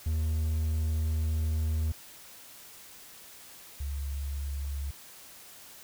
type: tone pair in turn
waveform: triangle / sine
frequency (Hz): 78.7 / 70.11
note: D#2 / C#2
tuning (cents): +20 / +20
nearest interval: major second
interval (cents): 200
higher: first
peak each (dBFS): -24 / -31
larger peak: first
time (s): 0.06-1.92 / 3.8-4.91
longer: first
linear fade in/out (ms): 5
effects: white hiss -50 dBFS RMS until 5.83 s